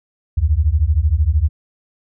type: beating tone pair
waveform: sine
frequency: 70.1 / 83.1 Hz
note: C#2 / E2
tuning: +20 / +15 cents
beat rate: 13 Hz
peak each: -15 dBFS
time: 0.37-1.49 s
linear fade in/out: 10 ms
effects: none